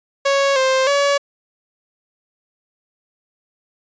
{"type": "tone with pitch steps", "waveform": "sawtooth", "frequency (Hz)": [554, 525, 566], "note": ["C#5", "C5", "C#5"], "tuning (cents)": [-1, 6, 36], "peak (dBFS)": -10, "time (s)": [0.25, 1.18], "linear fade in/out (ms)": 10, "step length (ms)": 310, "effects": ["resampled to 16000 Hz"]}